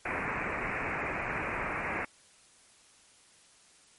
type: low-pass noise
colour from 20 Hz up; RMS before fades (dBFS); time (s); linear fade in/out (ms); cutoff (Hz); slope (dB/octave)
white; -34; 0.05-2.05; 5; 2500; 96
effects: white hiss -60 dBFS RMS until 3.98 s + MP3 48 kbps